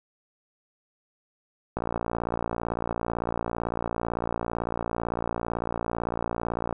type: click train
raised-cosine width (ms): 1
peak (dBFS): -14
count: 288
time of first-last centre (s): 1.77-6.727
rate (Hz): 57.9
effects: none